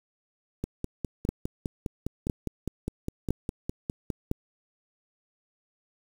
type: two click trains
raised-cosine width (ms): 3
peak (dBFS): -13 / -17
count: 4 / 18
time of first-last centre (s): 1.29-4.314 / 0.64-4.102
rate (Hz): 0.992 / 4.91
effects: 7-bit